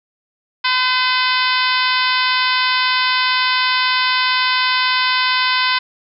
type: harmonic tone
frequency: 509 Hz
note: C5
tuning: 48 cents flat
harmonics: 2 / 3 / 4 / 5 / 6 / 7 / 8 / 9 / 10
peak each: -19 / -21 / -22 / -23 / -24 / -24 / -25 / -26 / -26 dBFS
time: 0.64-5.79 s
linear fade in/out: 10 ms
effects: none